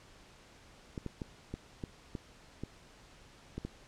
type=clicks; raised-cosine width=3 ms; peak=-25 dBFS; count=9; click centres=0.978 / 1.063 / 1.218 / 1.54 / 1.838 / 2.152 / 2.636 / 3.58 / 3.65 s; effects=pink hiss -58 dBFS RMS until 3.87 s + low-pass 7000 Hz 12 dB/octave